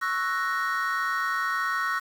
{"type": "chord", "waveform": "triangle", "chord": "F# dominant seventh", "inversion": "second", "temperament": "equal", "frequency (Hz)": [1108.7, 1318.5, 1480, 1864.7], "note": ["C#6", "E6", "F#6", "A#6"], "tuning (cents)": [0, 0, 0, 0], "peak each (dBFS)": -28, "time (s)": [0.01, 2], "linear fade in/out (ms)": 20, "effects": ["tanh soft clip ceiling -16 dBFS", "8-bit"]}